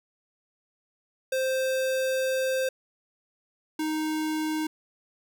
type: tone pair in turn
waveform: square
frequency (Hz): 523.3 / 311.2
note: C5 / D#4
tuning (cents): 0 / 0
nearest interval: major sixth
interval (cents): 900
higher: first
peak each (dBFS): -25 / -27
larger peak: first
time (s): 1.32-2.69 / 3.79-4.67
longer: first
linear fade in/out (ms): 5
effects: none